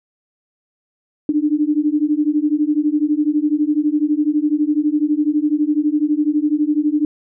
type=beating tone pair; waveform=sine; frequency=293.7 / 305.7 Hz; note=D4 / D#4; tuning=0 / -30 cents; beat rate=12 Hz; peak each=-17 dBFS; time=1.29-7.05 s; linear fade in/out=2 ms; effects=none